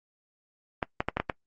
clicks, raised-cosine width 0.5 ms, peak -11 dBFS, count 6, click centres 0.828 / 1.005 / 1.086 / 1.17 / 1.2 / 1.298 s, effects noise-tail reverb RT60 0.1 s tail -24 dB re dry + Opus 32 kbps

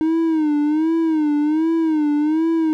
triangle tone with vibrato, 311.1 Hz, D#4, in tune, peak -13 dBFS, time 0.01-2.73 s, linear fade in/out 0 ms, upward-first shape sine, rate 1.3 Hz, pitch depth 100 cents each way, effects none

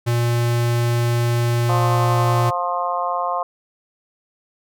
square tone, 118.9 Hz, A#2, 35 cents sharp, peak -17 dBFS, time 0.06-2.51 s, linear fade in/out 20 ms
harmonic tone, 176.5 Hz, F3, 19 cents sharp, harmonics 3 / 4 / 5 / 6 / 7, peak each -28 / -24 / -29 / -23 / -30 dBFS, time 1.69-3.43 s, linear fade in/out 2 ms
effects none

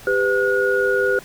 sine tone cluster, 397.7 / 503 / 1444 Hz, G4 / B4 / F#6, +25 / +32 / -43 cents, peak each -20 dBFS, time 0.07-1.19 s, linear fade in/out 2 ms, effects pink hiss -42 dBFS RMS until 1.24 s

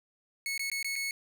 sawtooth tone with dropouts, 2200 Hz, C#7, 14 cents flat, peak -28 dBFS, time 0.46-1.11 s, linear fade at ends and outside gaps 1 ms, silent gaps 0.578-0.594 / 0.7-0.716 / 0.828-0.845 / 0.956-0.961 s, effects none

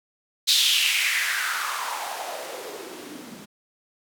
blue noise with band-pass filter sweep, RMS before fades -26 dBFS, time 0.47-3.46 s, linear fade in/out 20 ms, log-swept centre 4000 to 200 Hz, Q 3.9, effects none

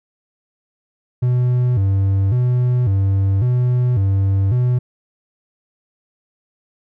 triangle tone with vibrato, 110 Hz, A2, in tune, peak -11 dBFS, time 1.22-4.79 s, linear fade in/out 10 ms, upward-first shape square, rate 0.91 Hz, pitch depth 210 cents each way, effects none

